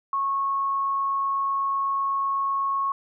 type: tone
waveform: sine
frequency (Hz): 1098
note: C#6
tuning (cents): -17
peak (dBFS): -22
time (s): 0.13-2.92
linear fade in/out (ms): 2
effects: none